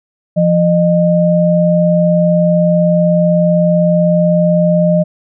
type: tone pair together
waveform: sine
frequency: 172.12 / 612 Hz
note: F3 / D#5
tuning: -25 / -29 cents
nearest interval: octave + minor seventh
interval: 2196 cents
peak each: -10 / -11 dBFS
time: 0.36-5.04 s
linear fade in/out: 20 ms
effects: none